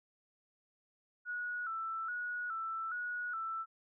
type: tone with vibrato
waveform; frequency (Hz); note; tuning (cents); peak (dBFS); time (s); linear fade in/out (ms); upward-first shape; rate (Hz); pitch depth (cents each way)
sine; 1391; F6; -7; -36; 1.25-3.66; 50; square; 1.2; 81
effects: none